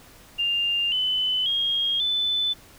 sine tone with pitch steps, 2800 / 3018 / 3254 / 3507 Hz, F7 / F#7 / G#7 / A7, +4 / +34 / -36 / -6 cents, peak -21 dBFS, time 0.38-2.54 s, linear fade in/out 20 ms, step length 540 ms, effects pink hiss -50 dBFS RMS until 2.78 s

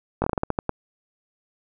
slowing click train, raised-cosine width 1 ms, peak -8 dBFS, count 10, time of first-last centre 0.22-0.693 s, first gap 20 ms, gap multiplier 1.23, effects none

